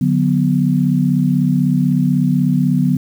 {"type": "chord", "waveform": "sine", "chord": "B minor", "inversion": "first", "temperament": "equal with one note detuned", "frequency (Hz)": [146.83, 182.98, 246.9], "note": ["D3", "F#3", "B3"], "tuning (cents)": [0, -19, 0], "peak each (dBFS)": -16, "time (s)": [0.01, 2.97], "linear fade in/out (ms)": 5, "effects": ["7-bit"]}